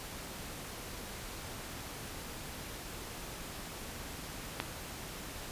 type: click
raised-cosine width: 0.3 ms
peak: -16 dBFS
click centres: 4.601 s
effects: pink hiss -44 dBFS RMS until 5.51 s + resampled to 32000 Hz